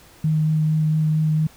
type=tone with vibrato; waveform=sine; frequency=155.56 Hz; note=D#3; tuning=in tune; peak=-16 dBFS; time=0.24-1.47 s; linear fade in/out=5 ms; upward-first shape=sine; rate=4.4 Hz; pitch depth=10 cents each way; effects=pink hiss -49 dBFS RMS until 1.56 s